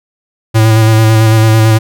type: tone with vibrato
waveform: square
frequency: 110.7 Hz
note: A2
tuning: 11 cents sharp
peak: -5 dBFS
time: 0.54-1.79 s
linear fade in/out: 20 ms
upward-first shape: square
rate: 9 Hz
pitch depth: 19 cents each way
effects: none